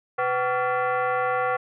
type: tone with frequency modulation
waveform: sine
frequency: 128.7 Hz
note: C3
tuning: 28 cents flat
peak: -21 dBFS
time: 0.18-1.57 s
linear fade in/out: 10 ms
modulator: 630 Hz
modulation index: 2.3
effects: none